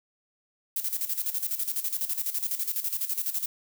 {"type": "noise with tremolo", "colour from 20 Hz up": "violet", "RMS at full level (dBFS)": -28, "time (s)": [0.76, 3.46], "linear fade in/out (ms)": 5, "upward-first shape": "square", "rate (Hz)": 12, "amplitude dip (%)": 70, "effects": []}